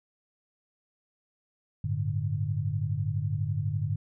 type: chord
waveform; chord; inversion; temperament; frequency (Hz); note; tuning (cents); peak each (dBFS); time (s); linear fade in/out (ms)
sine; G suspended second; none; equal; 98 / 110 / 146.83; G2 / A2 / D3; 0 / 0 / 0; -31; 1.84-3.96; 5
effects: none